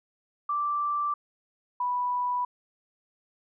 sine tone pair in turn, 1172 / 985.5 Hz, D6 / B5, -4 / -4 cents, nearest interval minor third, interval 300 cents, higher first, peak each -25 dBFS, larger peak neither, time 0.49-1.14 / 1.8-2.45 s, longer neither, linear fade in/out 5 ms, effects none

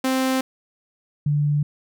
sawtooth / sine tone pair in turn, 261.6 / 146.82 Hz, C4 / D3, 0 / 0 cents, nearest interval minor seventh, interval 1000 cents, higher first, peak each -15 / -17 dBFS, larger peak first, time 0.04-0.41 / 1.26-1.63 s, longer neither, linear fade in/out 5 ms, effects none

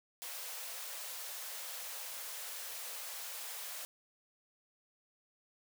white high-pass noise, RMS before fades -44 dBFS, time 0.22-3.85 s, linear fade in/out 0 ms, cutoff 460 Hz, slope 96 dB/octave, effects none

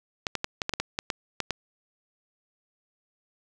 clicks, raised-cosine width 0.2 ms, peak -10 dBFS, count 11, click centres 0.268 / 0.353 / 0.444 / 0.618 / 0.694 / 0.737 / 0.8 / 0.989 / 1.102 / 1.403 / 1.507 s, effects none

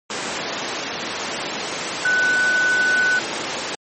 sine tone in noise, 1493 Hz, F#6, 15 cents sharp, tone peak -15 dBFS, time 2.05-3.19 s, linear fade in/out 2 ms, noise pink, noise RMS -24 dBFS, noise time 0.1-3.75 s, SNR +6 dB, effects high-pass 300 Hz 12 dB/octave + MP3 32 kbps

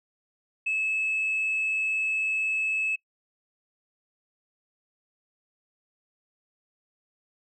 sine tone, 2598 Hz, E7, 26 cents flat, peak -23 dBFS, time 0.66-2.96 s, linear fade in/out 10 ms, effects noise-tail reverb RT60 0.1 s tail -23 dB re dry + tanh soft clip ceiling -21 dBFS

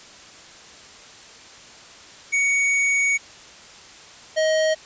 square tone pair in turn, 2237 / 629.6 Hz, C#7 / D#5, +15 / +20 cents, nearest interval octave + minor seventh, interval 2195 cents, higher first, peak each -18 / -18 dBFS, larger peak neither, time 2.32-3.18 / 4.36-4.75 s, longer first, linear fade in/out 20 ms, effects white hiss -44 dBFS RMS until 4.85 s + resampled to 16000 Hz

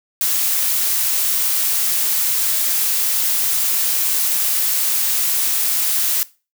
blue noise, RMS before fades -18 dBFS, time 0.21-6.23 s, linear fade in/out 0 ms, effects noise-tail reverb RT60 0.3 s tail -19 dB re dry

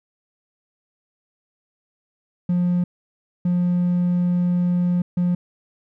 triangle tone bursts at uneven times, 177.1 Hz, F3, 24 cents sharp, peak -14 dBFS, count 3, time 2.49-2.84 / 3.45-5.02 / 5.17-5.35 s, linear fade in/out 5 ms, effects tanh soft clip ceiling -11 dBFS

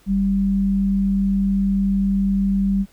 sine tone pair together, 48.4 / 196 Hz, G1 / G3, -21 / 0 cents, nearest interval 2 octaves, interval 2421 cents, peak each -26 / -16 dBFS, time 0.06-2.86 s, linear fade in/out 50 ms, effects pink hiss -55 dBFS RMS until 2.92 s

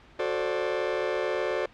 40% pulse chord, D dominant seventh, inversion first, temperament just, 367.1 / 440.5 / 528.6 / 587.3 Hz, F#4 / A4 / C5 / D5, -14 / +2 / +18 / 0 cents, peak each -31 dBFS, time 0.19-1.66 s, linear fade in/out 5 ms, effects pink hiss -53 dBFS RMS until 1.73 s + low-pass 3000 Hz 12 dB/octave

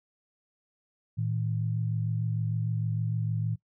sine tone pair together, 112.22 / 158.8 Hz, A2 / D#3, +35 / +36 cents, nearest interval tritone, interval 601 cents, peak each -28 / -32 dBFS, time 1.17-3.56 s, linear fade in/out 20 ms, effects noise-tail reverb RT60 0.1 s tail -20 dB re dry

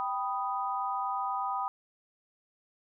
sine chord, G augmented, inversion none, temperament equal, 784 / 987.8 / 1244.5 Hz, G5 / B5 / D#6, 0 / 0 / 0 cents, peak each -34 dBFS, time 0-1.68 s, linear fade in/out 0 ms, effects none

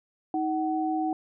sine tone pair together, 315.8 / 751 Hz, D#4 / F#5, +26 / +26 cents, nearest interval octave + minor third, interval 1500 cents, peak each -27 / -28 dBFS, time 0.34-1.13 s, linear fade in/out 2 ms, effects none

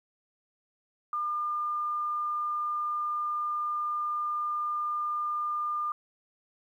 sine tone, 1204 Hz, D6, 43 cents sharp, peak -28 dBFS, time 1.13-5.92 s, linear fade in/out 2 ms, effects 11-bit

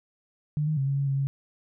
sine tone with pitch steps, 149.9 / 154.8 / 135.8 / 138.6 / 139.6 / 136.8 / 137.9 Hz, D3 / D#3 / C#3 / C#3 / C#3 / C#3 / C#3, +36 / -9 / -35 / 0 / +13 / -23 / -9 cents, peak -23 dBFS, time 0.57-1.27 s, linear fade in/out 0 ms, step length 100 ms, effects none

